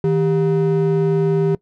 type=ring-modulated tone; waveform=triangle; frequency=277.2 Hz; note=C#4; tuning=in tune; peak=-9 dBFS; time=0.04-1.55 s; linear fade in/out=2 ms; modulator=118 Hz; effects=noise-tail reverb RT60 0.1 s tail -21 dB re dry